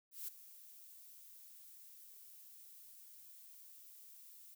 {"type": "noise with ADSR envelope", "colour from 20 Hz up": "violet", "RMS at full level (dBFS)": -43, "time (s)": [0.11, 4.55], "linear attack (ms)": 170, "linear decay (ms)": 8, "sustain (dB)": -15, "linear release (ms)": 14, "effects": []}